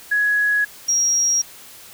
sine tone pair in turn, 1675 / 5645 Hz, G#6 / F8, +14 / +18 cents, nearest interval octave + major sixth, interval 2104 cents, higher second, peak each -15 dBFS, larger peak neither, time 0.11-0.65 / 0.88-1.42 s, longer neither, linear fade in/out 10 ms, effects white hiss -42 dBFS RMS until 1.93 s

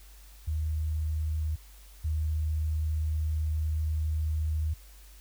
sine tone pair in turn, 77.78 / 77.78 Hz, D#2 / D#2, 0 / 0 cents, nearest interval unison, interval 0 cents, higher neither, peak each -27 / -26 dBFS, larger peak second, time 0.47-1.56 / 2.04-4.74 s, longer second, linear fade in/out 10 ms, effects added 50 Hz sine -49 dBFS peak until 5.2 s + white hiss -57 dBFS RMS until 5.2 s

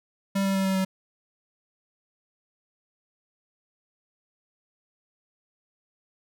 square tone with pitch steps, 196 / 194.42 / 192.86 / 191.3 / 189.76 Hz, G3 / G3 / G3 / G3 / F#3, 0 / -14 / -28 / -42 / +44 cents, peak -23 dBFS, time 0.35-0.85 s, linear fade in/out 10 ms, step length 100 ms, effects none

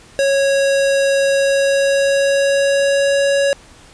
square tone with pitch glide, 551 to 558 Hz, C#5 to C#5, -11 to +11 cents, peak -13 dBFS, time 0.19-3.53 s, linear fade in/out 0 ms, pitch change +22 cents, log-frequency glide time 1.32-3.16 s, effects pink hiss -44 dBFS RMS until 3.93 s + resampled to 22050 Hz

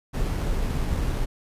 brown noise with sample-and-hold, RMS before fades -25 dBFS, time 0.13-1.26 s, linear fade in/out 20 ms, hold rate 7350 Hz, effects resampled to 32000 Hz

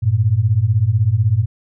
sine beating tone pair, 98 / 114 Hz, G2 / A#2, 0 / -38 cents, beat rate 16 Hz, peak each -16 / -14 dBFS, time 0.02-1.46 s, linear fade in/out 20 ms, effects none

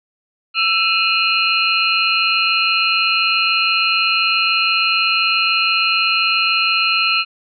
sine tone cluster, 1337 / 2482 / 2666 / 2873 / 4167 Hz, E6 / D#7 / E7 / F7 / C8, +24 / -5 / +19 / +48 / -8 cents, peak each -20 dBFS, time 0.54-7.25 s, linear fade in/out 50 ms, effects none

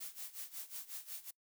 blue noise with tremolo, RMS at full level -44 dBFS, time 0-1.31 s, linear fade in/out 10 ms, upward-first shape sine, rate 5.5 Hz, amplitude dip 85%, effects noise-tail reverb RT60 0.1 s tail -24 dB re dry

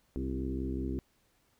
harmonic tone with a mistuned harmonic, 65.41 Hz, C2, in tune, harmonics 1 / 2 / 3 / 4 / 5 / 6 / 7, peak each -36 / -42 / -42 / -37 / -40 / -43 / -53 dBFS, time 0.16-0.99 s, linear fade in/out 0 ms, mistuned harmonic 5, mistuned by +36 cents, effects pink hiss -71 dBFS RMS until 1.59 s

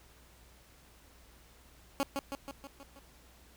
15% pulse tone with echo, 277.2 Hz, C#4, in tune, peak -22 dBFS, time 2-2.03 s, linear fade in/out 0 ms, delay 160 ms, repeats 6, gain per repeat -4 dB, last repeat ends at 2.99 s, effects added 60 Hz sine -61 dBFS peak until 3.56 s + pink hiss -61 dBFS RMS until 3.56 s

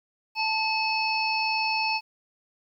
harmonic tone with a mistuned harmonic, 884 Hz, A5, 8 cents sharp, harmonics 1 / 3 / 5 / 6, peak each -27 / -27 / -32 / -34 dBFS, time 0.35-2.01 s, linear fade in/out 50 ms, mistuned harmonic 3, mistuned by -49 cents, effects 10-bit

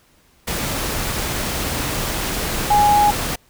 sine tone in noise, 829 Hz, G#5, 3 cents flat, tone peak -11 dBFS, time 2.7-3.11 s, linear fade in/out 10 ms, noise pink, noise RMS -23 dBFS, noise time 0.47-3.36 s, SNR +9 dB, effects pink hiss -56 dBFS RMS until 3.49 s

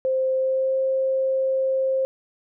sine tone with pitch glide, 523.3 to 529.4 Hz, C5 to C5, 0 to +20 cents, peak -19 dBFS, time 0.05-2.05 s, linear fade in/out 0 ms, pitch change +20 cents, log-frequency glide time 0.35-0.77 s, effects none

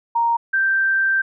sine tone pair in turn, 932.3 / 1567.9 Hz, A#5 / G6, 0 / 0 cents, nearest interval major sixth, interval 900 cents, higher second, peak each -15 dBFS, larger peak neither, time 0.15-0.37 / 0.53-1.22 s, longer second, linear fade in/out 10 ms, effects none

